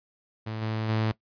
sawtooth tone with level steps, 110 Hz, A2, in tune, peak -28 / -24 / -20 dBFS, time 0.46-1.12 s, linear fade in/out 10 ms, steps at 0.61 / 0.88 s, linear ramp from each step 20 ms, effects noise-tail reverb RT60 0.1 s tail -19 dB re dry + resampled to 11025 Hz

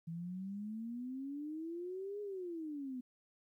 sine exponential two-way sweep, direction up then down, 162.6 to 417.9 to 246 Hz, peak -40 dBFS, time 0.07-3.01 s, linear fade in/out 10 ms, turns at 2.21 s, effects 13-bit

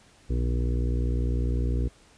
harmonic tone, 60 Hz, B1, 49 cents flat, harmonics 1 / 2 / 4 / 5 / 6 / 7 / 8, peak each -24 / -30 / -36 / -38 / -40 / -41 / -42 dBFS, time 0.29-1.89 s, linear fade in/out 20 ms, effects pink hiss -57 dBFS RMS until 2.17 s + resampled to 22050 Hz

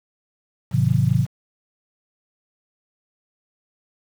sine chord, G dominant seventh, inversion none, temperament just, 98 / 122.5 / 147 / 176.4 Hz, G2 / B2 / D3 / F3, 0 / -14 / +2 / +18 cents, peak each -24 / -18 / -21 / -23 dBFS, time 0.71-1.27 s, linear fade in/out 50 ms, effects 7-bit

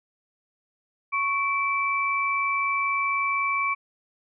sine tone pair together, 1108.7 / 2322 Hz, C#6 / D7, 0 / -20 cents, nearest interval octave + minor second, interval 1280 cents, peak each -25 dBFS, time 1.12-3.75 s, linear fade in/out 20 ms, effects none

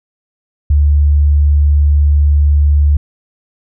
sine tone, 73 Hz, D2, 10 cents flat, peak -6 dBFS, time 0.7-2.97 s, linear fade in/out 5 ms, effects none

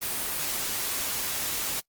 white noise, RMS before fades -30 dBFS, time 0.01-1.81 s, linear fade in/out 20 ms, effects noise-tail reverb RT60 0.1 s tail -22 dB re dry + Opus 24 kbps

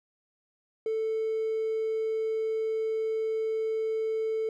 triangle tone with hard clipping, 441.8 Hz, A4, 7 cents sharp, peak -27 dBFS, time 0.86-4.49 s, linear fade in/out 2 ms, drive 4 dB, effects none

